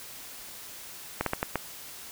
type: slowing click train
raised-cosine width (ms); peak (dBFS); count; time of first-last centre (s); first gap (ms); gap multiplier
0.5; -11; 5; 1.21-1.557; 53; 1.34
effects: white hiss -44 dBFS RMS until 2.11 s